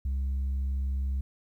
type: tone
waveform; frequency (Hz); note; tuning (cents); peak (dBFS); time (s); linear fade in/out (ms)
sine; 67; C2; +42; -24; 0.05-1.21; 5
effects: tanh soft clip ceiling -26 dBFS + 11-bit